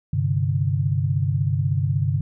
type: chord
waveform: sine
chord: G suspended fourth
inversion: none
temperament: just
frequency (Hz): 98 / 130.67 / 147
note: G2 / C3 / D3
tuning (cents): 0 / -2 / +2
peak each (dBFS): -23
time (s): 0.13-2.21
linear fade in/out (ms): 5
effects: none